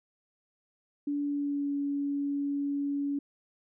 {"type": "tone with pitch glide", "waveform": "sine", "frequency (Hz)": [288, 283.4], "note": ["D4", "C#4"], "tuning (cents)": [-34, 38], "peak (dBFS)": -28, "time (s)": [1.07, 3.19], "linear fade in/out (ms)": 5, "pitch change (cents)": -28, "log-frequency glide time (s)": [1.21, 1.75], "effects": []}